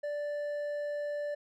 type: tone with hard clipping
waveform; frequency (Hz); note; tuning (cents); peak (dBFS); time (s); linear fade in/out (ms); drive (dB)
sine; 586; D5; -4; -34; 0.03-1.35; 10; 5
effects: none